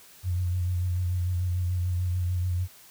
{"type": "tone with vibrato", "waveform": "sine", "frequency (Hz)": 89.7, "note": "F2", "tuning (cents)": 47, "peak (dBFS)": -24, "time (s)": [0.23, 2.68], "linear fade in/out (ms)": 50, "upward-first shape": "sine", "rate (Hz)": 6.8, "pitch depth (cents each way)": 36, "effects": ["white hiss -52 dBFS RMS until 2.9 s"]}